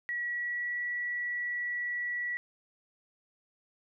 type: tone with pitch glide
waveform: sine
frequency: 1926 to 1942.8 Hz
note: B6 to B6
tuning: -44 to -29 cents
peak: -31 dBFS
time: 0.09-2.37 s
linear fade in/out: 0 ms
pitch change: +15 cents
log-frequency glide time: 0.23-0.84 s
effects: none